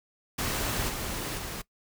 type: noise with level steps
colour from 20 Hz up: pink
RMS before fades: -30 / -34 / -37 dBFS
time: 0.38-1.62 s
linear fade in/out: 10 ms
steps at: 0.88 / 1.37 s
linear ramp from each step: 20 ms
effects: noise-tail reverb RT60 0.1 s tail -20 dB re dry